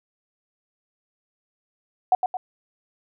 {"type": "tone with echo", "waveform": "sine", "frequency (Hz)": 740, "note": "F#5", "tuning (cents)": 0, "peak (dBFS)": -13, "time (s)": [2.12, 2.15], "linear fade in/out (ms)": 2, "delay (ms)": 110, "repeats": 2, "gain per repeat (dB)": -6, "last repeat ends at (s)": 2.37, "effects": []}